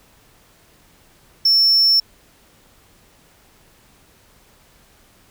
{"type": "tone", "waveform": "triangle", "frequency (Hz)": 5400, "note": "E8", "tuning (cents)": 41, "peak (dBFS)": -10, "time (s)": [1.45, 2], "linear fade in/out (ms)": 5, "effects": ["pink hiss -53 dBFS RMS until 5.3 s"]}